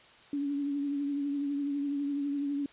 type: tone with vibrato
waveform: sine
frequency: 283.9 Hz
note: C#4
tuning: 41 cents sharp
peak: -29 dBFS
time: 0.33-2.66 s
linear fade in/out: 2 ms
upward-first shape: triangle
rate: 12 Hz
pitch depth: 39 cents each way
effects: white hiss -56 dBFS RMS until 2.72 s + resampled to 8000 Hz